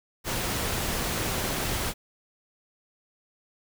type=noise; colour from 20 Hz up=pink; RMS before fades=-29 dBFS; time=0.24-1.94 s; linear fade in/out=50 ms; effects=none